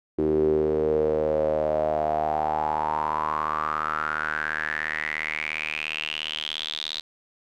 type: tone with band-pass filter sweep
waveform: sawtooth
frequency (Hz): 77.1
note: D#2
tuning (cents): -15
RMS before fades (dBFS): -26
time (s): 0.18-7.01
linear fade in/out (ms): 10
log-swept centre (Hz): 350 to 3900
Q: 8.2
effects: none